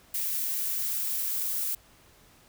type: noise with high-pass filter sweep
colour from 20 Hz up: violet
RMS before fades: -30 dBFS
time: 0.14-1.75 s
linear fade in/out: 5 ms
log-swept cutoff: 1800 to 1000 Hz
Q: 1.7
effects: pink hiss -58 dBFS RMS until 2.48 s